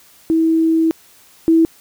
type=tone pair in turn; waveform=sine; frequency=324.2 / 326.6 Hz; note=E4 / E4; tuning=-29 / -16 cents; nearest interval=unison; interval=13 cents; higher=second; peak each=-11 / -8 dBFS; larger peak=second; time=0.3-0.91 / 1.48-1.65 s; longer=first; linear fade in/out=0 ms; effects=white hiss -48 dBFS RMS until 1.8 s